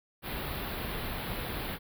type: band-stop noise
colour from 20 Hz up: pink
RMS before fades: -36 dBFS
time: 0.22-1.79 s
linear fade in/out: 50 ms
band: 4300 to 11000 Hz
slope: 48 dB/octave
effects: none